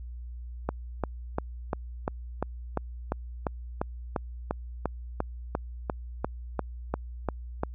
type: click train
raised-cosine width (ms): 1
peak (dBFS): -13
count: 21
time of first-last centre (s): 0.69-7.634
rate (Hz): 2.88
effects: added 60 Hz sine -37 dBFS peak until 7.74 s